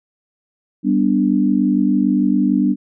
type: chord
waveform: sine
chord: G major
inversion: none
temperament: equal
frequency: 196 / 246.9 / 293.7 Hz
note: G3 / B3 / D4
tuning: 0 / 0 / 0 cents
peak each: -17 dBFS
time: 0.83-2.76 s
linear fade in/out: 50 ms
effects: none